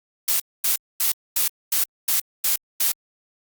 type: noise bursts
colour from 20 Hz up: blue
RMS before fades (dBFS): -20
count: 8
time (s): 0.28-2.92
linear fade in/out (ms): 5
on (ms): 120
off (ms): 240
effects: Opus 48 kbps